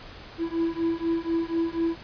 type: beating tone pair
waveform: triangle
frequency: 329.8 / 333.9 Hz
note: E4 / E4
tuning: +1 / +22 cents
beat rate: 4.1 Hz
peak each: -25 / -25 dBFS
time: 0.38-1.97 s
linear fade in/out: 50 ms
effects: pink hiss -44 dBFS RMS until 2.03 s + resampled to 11025 Hz